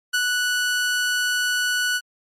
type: tone with ADSR envelope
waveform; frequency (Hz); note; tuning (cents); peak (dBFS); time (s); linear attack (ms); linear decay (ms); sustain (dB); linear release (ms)
sawtooth; 1478; F#6; -2; -14; 0.13-2.01; 15; 56; -2; 49
effects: low-pass 12000 Hz 12 dB/octave + MP3 64 kbps